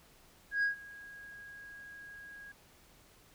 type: tone with ADSR envelope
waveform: sine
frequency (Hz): 1644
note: G#6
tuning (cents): -18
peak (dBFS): -24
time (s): 0.51-2.52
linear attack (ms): 120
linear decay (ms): 120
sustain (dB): -23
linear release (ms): 5
effects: tanh soft clip ceiling -26 dBFS + pink hiss -62 dBFS RMS until 3.34 s